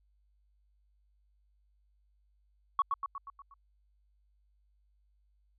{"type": "tone with echo", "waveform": "sine", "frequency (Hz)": 1115, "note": "C#6", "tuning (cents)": 10, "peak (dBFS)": -22, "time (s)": [2.79, 2.82], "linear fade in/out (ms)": 2, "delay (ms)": 120, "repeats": 6, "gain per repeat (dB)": -5, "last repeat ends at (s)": 3.54, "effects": ["tanh soft clip ceiling -19 dBFS", "added 50 Hz sine -67 dBFS peak until 5.58 s"]}